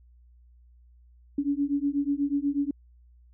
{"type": "beating tone pair", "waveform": "sine", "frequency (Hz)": [280, 288.2], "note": ["C#4", "D4"], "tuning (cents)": [18, -33], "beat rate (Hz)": 8.2, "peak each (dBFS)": -27, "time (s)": [1.38, 2.71], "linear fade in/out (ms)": 5, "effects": ["added 60 Hz sine -53 dBFS peak until 3.33 s"]}